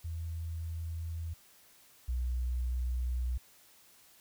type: tone pair in turn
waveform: sine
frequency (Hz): 82.41 / 61.74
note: E2 / B1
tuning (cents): 0 / 0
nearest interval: perfect fourth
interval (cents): 500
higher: first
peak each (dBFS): -35 / -30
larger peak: second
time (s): 0.04-1.34 / 2.08-3.38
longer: neither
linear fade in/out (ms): 10
effects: white hiss -61 dBFS RMS until 4.2 s